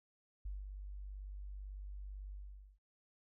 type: tone with ADSR envelope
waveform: sine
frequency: 49 Hz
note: G1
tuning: in tune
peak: -39 dBFS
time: 0.45-2.79 s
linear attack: 7 ms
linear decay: 190 ms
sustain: -5 dB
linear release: 470 ms
effects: none